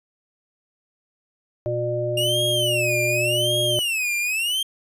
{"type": "harmonic tone", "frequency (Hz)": 120, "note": "B2", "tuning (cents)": -49, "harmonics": [1, 3, 5], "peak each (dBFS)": [-27, -28, -24], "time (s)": [1.66, 3.79], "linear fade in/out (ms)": 0}
{"type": "tone with vibrato", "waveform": "45% pulse", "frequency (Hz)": 2794, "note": "F7", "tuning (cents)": 0, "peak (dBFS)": -21, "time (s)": [2.17, 4.63], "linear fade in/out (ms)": 5, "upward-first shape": "sine", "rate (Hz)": 0.88, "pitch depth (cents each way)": 270}
{"effects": ["resampled to 32000 Hz"]}